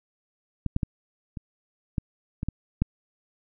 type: clicks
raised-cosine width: 5 ms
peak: -14 / -11 / -13 / -22 / -13 / -17 / -15 / -9 dBFS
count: 8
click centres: 0.663 / 0.764 / 0.832 / 1.372 / 1.982 / 2.431 / 2.486 / 2.82 s
effects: none

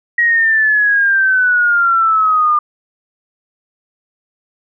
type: exponential sweep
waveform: sine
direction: down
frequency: 1904 to 1200 Hz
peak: -9 dBFS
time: 0.18-2.59 s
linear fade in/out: 5 ms
effects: none

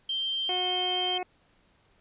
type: tone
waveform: sine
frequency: 3146 Hz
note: G7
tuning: 6 cents sharp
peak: -27 dBFS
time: 0.09-1.18 s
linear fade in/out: 5 ms
type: harmonic tone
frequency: 363.9 Hz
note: F#4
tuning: 29 cents flat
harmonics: 1 / 2 / 3 / 4 / 5 / 6 / 7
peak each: -35 / -32 / -45 / -49 / -50 / -42 / -44 dBFS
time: 0.49-1.23 s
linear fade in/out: 2 ms
effects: pink hiss -65 dBFS RMS until 2 s + resampled to 8000 Hz

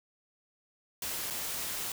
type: noise with dropouts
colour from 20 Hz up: white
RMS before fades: -36 dBFS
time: 1.02-1.92 s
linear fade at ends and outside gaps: 2 ms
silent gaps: 1.302-1.306 s
effects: none

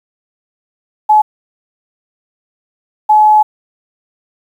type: tone bursts at uneven times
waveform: sine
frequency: 853 Hz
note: G#5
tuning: 46 cents sharp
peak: -4 dBFS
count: 2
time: 1.09-1.22 / 3.09-3.43 s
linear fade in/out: 10 ms
effects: 7-bit

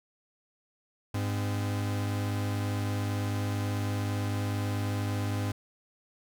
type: tone pair together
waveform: 45% pulse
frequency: 102.11 / 257.3 Hz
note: G#2 / C4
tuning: -29 / -29 cents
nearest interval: octave + major third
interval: 1600 cents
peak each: -29 / -37 dBFS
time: 1.14-5.52 s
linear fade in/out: 5 ms
effects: none

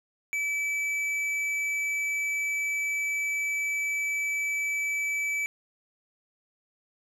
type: tone with tanh clipping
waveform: sine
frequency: 2304 Hz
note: D7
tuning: 34 cents flat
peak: -28 dBFS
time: 0.33-5.46 s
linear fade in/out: 0 ms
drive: 9 dB
effects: none

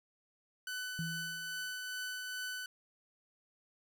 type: tone with tremolo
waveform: sawtooth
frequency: 1500 Hz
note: F#6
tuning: 23 cents sharp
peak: -34 dBFS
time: 0.67-2.66 s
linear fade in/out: 2 ms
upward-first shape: triangle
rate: 2.4 Hz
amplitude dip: 30%
type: tone with exponential decay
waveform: sine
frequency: 163.5 Hz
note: E3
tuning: 14 cents flat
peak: -34 dBFS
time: 0.99-1.73 s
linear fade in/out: 0 ms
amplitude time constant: 160 ms
effects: none

